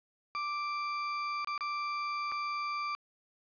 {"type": "tone with dropouts", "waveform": "35% pulse", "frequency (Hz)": 1174.7, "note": "D6", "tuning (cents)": 0, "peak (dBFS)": -31, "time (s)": [0.35, 2.95], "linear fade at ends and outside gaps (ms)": 0, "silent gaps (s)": [[1.446, 1.473], [1.578, 1.608], [2.317, 2.321]], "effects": ["resampled to 11025 Hz", "11-bit"]}